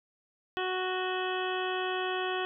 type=harmonic tone with a mistuned harmonic; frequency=370 Hz; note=F#4; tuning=in tune; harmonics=1 / 2 / 3 / 4 / 5 / 7 / 8 / 9; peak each=-33 / -36 / -38 / -39 / -40 / -41 / -42 / -43 dBFS; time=0.57-2.45 s; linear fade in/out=0 ms; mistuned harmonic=8; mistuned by=+34 cents; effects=none